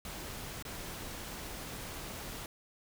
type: noise with dropouts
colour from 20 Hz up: pink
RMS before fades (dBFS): -43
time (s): 0.05-2.46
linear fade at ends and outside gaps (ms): 1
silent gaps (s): 0.625-0.651
effects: none